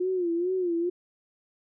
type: tone with vibrato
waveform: sine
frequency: 354.9 Hz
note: F4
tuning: 28 cents sharp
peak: -24 dBFS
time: 0-0.9 s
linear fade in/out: 10 ms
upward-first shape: sine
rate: 2.3 Hz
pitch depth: 100 cents each way
effects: none